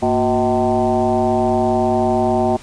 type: tone with frequency modulation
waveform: sine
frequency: 497.9 Hz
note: B4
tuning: 14 cents sharp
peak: -13 dBFS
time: 0.02-2.57 s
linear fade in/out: 10 ms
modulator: 133 Hz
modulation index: 2.6
effects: pink hiss -40 dBFS RMS until 2.62 s + resampled to 22050 Hz